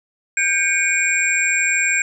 sine tone cluster, 1584 / 2227 / 2400 / 7450 Hz, G6 / C#7 / D7 / A#8, +18 / +7 / +37 / -2 cents, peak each -21 dBFS, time 0.37-2.02 s, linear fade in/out 2 ms, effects none

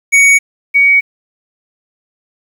square / sine tone pair in turn, 2239 / 2249 Hz, C#7 / C#7, +17 / +24 cents, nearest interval unison, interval 7 cents, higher second, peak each -5 dBFS, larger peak neither, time 0.12-0.39 / 0.74-1.01 s, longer neither, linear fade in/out 20 ms, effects low-pass 11000 Hz 12 dB/octave + 7-bit

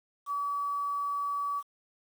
sine tone with quantisation, 1143 Hz, D6, 47 cents flat, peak -29 dBFS, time 0.26-1.63 s, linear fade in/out 50 ms, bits 9, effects none

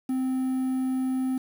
triangle tone with quantisation, 259.9 Hz, C4, 11 cents flat, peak -22 dBFS, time 0.09-1.38 s, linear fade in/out 5 ms, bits 8, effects none

